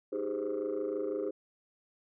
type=chord; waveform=sine; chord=Ab major seventh; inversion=second; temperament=just; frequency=311.5 / 389.3 / 415.3 / 519.1 Hz; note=Eb4 / G4 / Ab4 / C5; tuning=+2 / -12 / 0 / -14 cents; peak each=-37 / -36 / -34 / -36 dBFS; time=0.12-1.31 s; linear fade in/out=10 ms; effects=tanh soft clip ceiling -26 dBFS